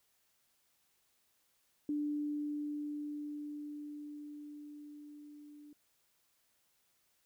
sine tone with level ramp, 295.1 Hz, D4, 8 cents sharp, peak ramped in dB -32 to -52 dBFS, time 1.89-5.73 s, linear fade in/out 2 ms, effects white hiss -75 dBFS RMS until 7.25 s

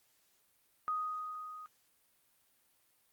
sine tone with level ramp, 1247 Hz, D#6, 3 cents sharp, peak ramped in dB -31 to -46 dBFS, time 0.88-1.66 s, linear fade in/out 0 ms, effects white hiss -72 dBFS RMS until 3.12 s + Opus 48 kbps

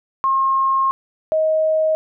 sine tone pair in turn, 1073 / 629.7 Hz, C6 / D#5, +43 / +21 cents, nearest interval major sixth, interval 922 cents, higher first, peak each -14 dBFS, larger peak neither, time 0.24-0.91 / 1.32-1.95 s, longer first, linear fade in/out 0 ms, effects none

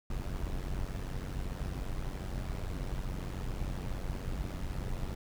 brown noise with amplitude modulation, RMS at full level -33 dBFS, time 0.1-5.15 s, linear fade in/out 5 ms, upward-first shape sine, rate 93.1 Hz, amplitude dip 75%, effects none

